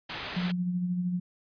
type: low-pass noise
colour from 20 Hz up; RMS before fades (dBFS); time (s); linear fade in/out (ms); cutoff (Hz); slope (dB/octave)
white; -38; 0.09-0.52; 10; 3800; 24
type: tone with tremolo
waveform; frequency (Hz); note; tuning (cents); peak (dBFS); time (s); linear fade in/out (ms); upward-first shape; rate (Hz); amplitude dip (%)
sine; 178.9; F3; +42; -25; 0.36-1.2; 10; sine; 13; 40
effects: resampled to 11025 Hz